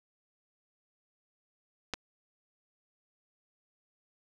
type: clicks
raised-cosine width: 0.2 ms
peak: -15 / -25 dBFS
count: 2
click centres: 1.937 / 1.941 s
effects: none